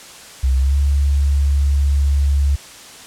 sine tone with pitch glide, 65.41 to 70.51 Hz, C2 to C#2, 0 to +30 cents, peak -12 dBFS, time 0.43-2.56 s, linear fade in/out 10 ms, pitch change +130 cents, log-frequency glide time 0.57-0.76 s, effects white hiss -38 dBFS RMS until 3.06 s + low-pass 9000 Hz 12 dB/octave

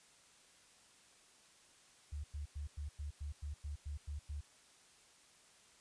sine tone bursts, 73.2 Hz, D2, 5 cents flat, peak -40 dBFS, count 11, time 2.12-4.41 s, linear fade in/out 10 ms, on 120 ms, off 97 ms, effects white hiss -65 dBFS RMS until 5.8 s + resampled to 22050 Hz

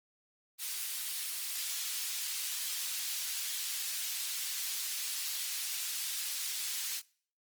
pink high-pass noise, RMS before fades -37 dBFS, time 0.58-7.02 s, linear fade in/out 50 ms, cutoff 3500 Hz, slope 12 dB/octave, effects noise-tail reverb RT60 0.5 s tail -23 dB re dry + Opus 24 kbps

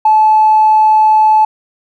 triangle tone with tanh clipping, 865 Hz, A5, 30 cents flat, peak -5 dBFS, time 0.05-1.45 s, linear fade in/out 5 ms, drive 4 dB, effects none

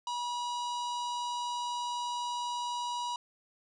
harmonic tone with a mistuned harmonic, 968 Hz, B5, 35 cents flat, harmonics 1 / 3 / 4 / 5 / 6 / 7 / 8 / 9 / 10, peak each -33 / -44 / -44 / -50 / -50 / -56 / -54 / -58 / -63 dBFS, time 0.07-3.16 s, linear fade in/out 2 ms, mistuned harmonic 8, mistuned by -69 cents, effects none

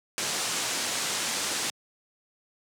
white low-pass noise, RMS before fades -30 dBFS, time 0.18-1.7 s, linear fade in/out 0 ms, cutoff 8700 Hz, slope 24 dB/octave, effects high-pass 150 Hz 12 dB/octave

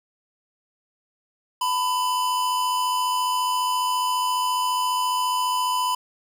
square tone pair together, 905.4 / 1000 Hz, A5 / B5, +49 / +21 cents, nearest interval major second, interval 172 cents, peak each -33 / -22 dBFS, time 1.61-5.95 s, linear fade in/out 5 ms, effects 9-bit

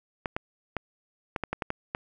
clicks, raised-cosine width 0.5 ms, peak -14 dBFS, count 9, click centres 0.258 / 0.365 / 0.767 / 1.362 / 1.437 / 1.53 / 1.622 / 1.704 / 1.949 s, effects none

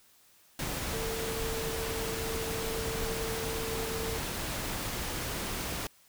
sine tone in noise, 450 Hz, A4, 39 cents sharp, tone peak -36 dBFS, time 0.93-4.18 s, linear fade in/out 2 ms, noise pink, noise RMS -35 dBFS, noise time 0.59-5.87 s, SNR -4 dB, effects white hiss -62 dBFS RMS until 6.08 s

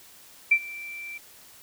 sine tone with ADSR envelope, 2344 Hz, D7, 4 cents flat, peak -13 dBFS, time 0.51-1.18 s, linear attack 9 ms, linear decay 65 ms, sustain -22 dB, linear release 7 ms, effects white hiss -51 dBFS RMS until 1.62 s

